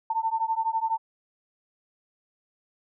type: beating tone pair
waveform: sine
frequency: 891 / 903 Hz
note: A5 / A5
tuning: +22 / +45 cents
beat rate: 12 Hz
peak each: -27 dBFS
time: 0.1-0.98 s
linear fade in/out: 5 ms
effects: none